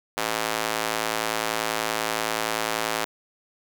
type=tone with high-pass filter; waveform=square; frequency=55.2 Hz; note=A1; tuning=6 cents sharp; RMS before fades=-27 dBFS; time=0.17-3.05 s; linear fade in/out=5 ms; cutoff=610 Hz; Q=0.62; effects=none